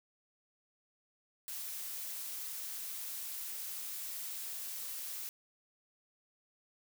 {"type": "noise", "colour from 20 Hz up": "blue", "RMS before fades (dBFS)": -42, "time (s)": [1.48, 5.29], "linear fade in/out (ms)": 0, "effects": []}